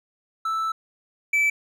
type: tone pair in turn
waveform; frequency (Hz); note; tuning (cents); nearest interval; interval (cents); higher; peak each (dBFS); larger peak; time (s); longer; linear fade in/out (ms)
triangle; 1318.5 / 2313; E6 / D7; 0 / -27; minor seventh; 973; second; -21 / -16; second; 0.45-0.72 / 1.33-1.5; first; 5
effects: none